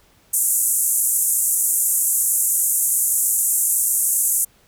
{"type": "band-pass noise", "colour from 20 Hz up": "white", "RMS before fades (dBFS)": -19, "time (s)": [0.33, 4.45], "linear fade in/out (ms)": 10, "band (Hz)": [7200, 13000], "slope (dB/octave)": 48, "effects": ["pink hiss -56 dBFS RMS until 4.67 s"]}